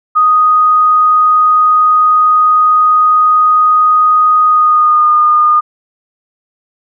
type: tone with pitch glide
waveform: sine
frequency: 1244.5 to 1219.6 Hz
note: D#6 to D#6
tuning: 0 to -35 cents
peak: -5 dBFS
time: 0.15-5.61 s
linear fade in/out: 20 ms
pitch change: -35 cents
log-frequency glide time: 4.46-5.1 s
effects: none